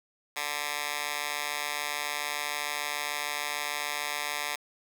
10% pulse tone with high-pass filter, 146.8 Hz, D3, in tune, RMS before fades -33 dBFS, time 0.36-4.56 s, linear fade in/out 10 ms, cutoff 1400 Hz, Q 0.96, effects 9-bit

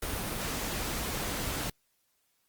pink noise, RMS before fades -34 dBFS, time 0.02-1.7 s, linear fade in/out 5 ms, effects white hiss -74 dBFS RMS until 2.48 s + Opus 32 kbps

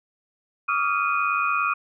sine tone cluster, 1143 / 1240 / 1390 / 2477 Hz, D6 / D#6 / F6 / D#7, -47 / -6 / -9 / -8 cents, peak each -26 dBFS, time 0.68-1.74 s, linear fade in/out 10 ms, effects none

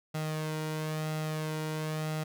sawtooth tone with flanger, 155.56 Hz, D#3, in tune, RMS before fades -34 dBFS, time 0.14-2.24 s, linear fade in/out 10 ms, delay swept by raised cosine 1.5 to 2.09 ms, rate 1 Hz, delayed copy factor +0.5, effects none

